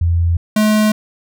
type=tone pair in turn; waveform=sine / square; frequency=84.9 / 213.9 Hz; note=F2 / A3; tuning=-48 / -49 cents; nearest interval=octave + major third; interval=1599 cents; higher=second; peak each=-11 dBFS; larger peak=neither; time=0.01-0.37 / 0.56-0.92 s; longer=neither; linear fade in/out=5 ms; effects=none

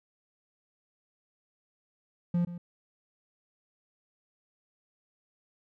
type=tone with echo; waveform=triangle; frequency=174.1 Hz; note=F3; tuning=5 cents flat; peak=-22 dBFS; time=2.34-2.45 s; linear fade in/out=5 ms; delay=130 ms; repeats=1; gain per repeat=-13 dB; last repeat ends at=2.58 s; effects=none

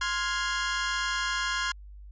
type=chord; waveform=sawtooth; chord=F minor; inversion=second; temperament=equal with one note detuned; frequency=1046.5 / 1409.1 / 1661.2 Hz; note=C6 / F6 / Ab6; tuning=0 / +15 / 0 cents; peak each=-28 dBFS; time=0.01-1.72 s; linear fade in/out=5 ms; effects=added 50 Hz sine -43 dBFS peak until 2.11 s + resampled to 16000 Hz

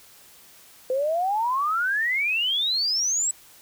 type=exponential sweep; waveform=sine; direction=up; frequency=502 to 7902 Hz; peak=-21 dBFS; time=0.9-3.31 s; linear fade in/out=2 ms; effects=white hiss -51 dBFS RMS until 3.61 s

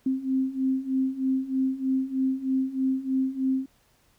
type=beating tone pair; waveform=sine; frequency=261.6 / 264.8 Hz; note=C4 / C4; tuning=0 / +21 cents; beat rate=3.2 Hz; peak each=-28 / -25 dBFS; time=0.06-3.66 s; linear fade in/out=5 ms; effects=pink hiss -64 dBFS RMS until 4.18 s

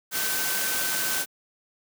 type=tone in noise; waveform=sine; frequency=1532 Hz; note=G6; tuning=40 cents flat; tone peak=-33 dBFS; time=0.11-1.26 s; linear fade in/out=50 ms; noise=white; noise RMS=-27 dBFS; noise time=0.11-1.26 s; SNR=-9 dB; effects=high-pass 150 Hz 12 dB/octave

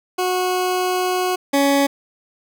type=tone pair in turn; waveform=20% pulse; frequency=365.9 / 279.7 Hz; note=F#4 / C#4; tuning=-19 / +16 cents; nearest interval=perfect fourth; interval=465 cents; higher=first; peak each=-13 / -9 dBFS; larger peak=second; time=0.18-1.36 / 1.53-1.87 s; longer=first; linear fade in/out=10 ms; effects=none

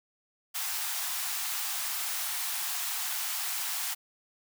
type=high-pass noise; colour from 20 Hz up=white; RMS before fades=-33 dBFS; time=0.54-3.95 s; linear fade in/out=20 ms; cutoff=690 Hz; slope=96 dB/octave; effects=none

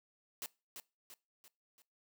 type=noise with echo; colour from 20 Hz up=white; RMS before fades=-42 dBFS; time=0.42-0.46 s; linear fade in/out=0 ms; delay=340 ms; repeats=4; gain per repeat=-6 dB; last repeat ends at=1.82 s; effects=noise-tail reverb RT60 0.3 s tail -23 dB re dry + high-pass 200 Hz 12 dB/octave

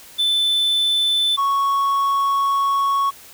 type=tone pair in turn; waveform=triangle; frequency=3520 / 1108.7 Hz; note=A7 / C#6; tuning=0 / 0 cents; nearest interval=octave + minor sixth; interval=2000 cents; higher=first; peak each=-14 dBFS; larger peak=neither; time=0.18-1.37 / 1.37-3.11 s; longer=second; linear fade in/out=20 ms; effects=white hiss -43 dBFS RMS until 3.33 s

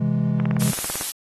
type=chord; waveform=triangle; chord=C augmented; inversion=none; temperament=equal; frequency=130.81 / 164.81 / 207.7 Hz; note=C3 / E3 / G#3; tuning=0 / 0 / 0 cents; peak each=-21 dBFS; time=0-0.71 s; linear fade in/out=10 ms
type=click train; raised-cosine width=0.5 ms; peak=-14 dBFS; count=12; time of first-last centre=0.4-1.011 s; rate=18 Hz
type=noise; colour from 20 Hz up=blue; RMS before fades=-25 dBFS; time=0.59-1.12 s; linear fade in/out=20 ms
effects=AAC 32 kbps

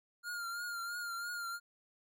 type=tone with vibrato; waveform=square; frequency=1406 Hz; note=F6; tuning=11 cents sharp; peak=-39 dBFS; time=0.23-1.6 s; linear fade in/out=50 ms; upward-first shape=triangle; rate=3 Hz; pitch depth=50 cents each way; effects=none

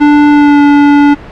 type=tone with pitch glide; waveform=square; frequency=293.7 to 288.3 Hz; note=D4 to D4; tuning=0 to -32 cents; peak=-3 dBFS; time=0-1.15 s; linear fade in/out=20 ms; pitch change=-32 cents; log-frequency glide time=0.29-0.61 s; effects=pink hiss -29 dBFS RMS until 1.31 s + low-pass 2000 Hz 12 dB/octave

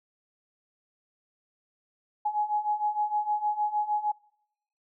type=beating tone pair; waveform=sine; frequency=836 / 842.5 Hz; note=G#5 / G#5; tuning=+11 / +25 cents; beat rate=6.5 Hz; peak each=-30 / -27 dBFS; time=2.25-4.12 s; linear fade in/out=10 ms; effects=noise-tail reverb RT60 0.8 s tail -26 dB re dry

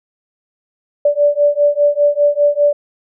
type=beating tone pair; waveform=sine; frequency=580 / 585 Hz; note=D5 / D5; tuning=-22 / -7 cents; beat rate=5 Hz; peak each=-13 dBFS; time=1.05-2.73 s; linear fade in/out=5 ms; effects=none

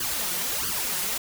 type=noise with flanger; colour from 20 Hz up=white; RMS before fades=-28 dBFS; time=0-1.18 s; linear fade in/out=5 ms; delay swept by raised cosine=0.63 to 5.63 ms; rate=1.5 Hz; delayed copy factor=+0.95; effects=none

